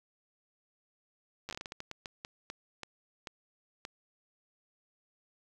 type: slowing click train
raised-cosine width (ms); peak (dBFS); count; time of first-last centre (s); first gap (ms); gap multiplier
0.2; -23; 17; 1.49-3.851; 9; 1.32
effects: 9-bit